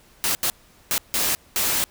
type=noise bursts at uneven times; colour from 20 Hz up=white; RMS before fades=-22 dBFS; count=5; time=0.24-0.35 / 0.43-0.5 / 0.91-0.98 / 1.14-1.35 / 1.56-1.84 s; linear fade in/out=0 ms; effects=pink hiss -54 dBFS RMS until 1.9 s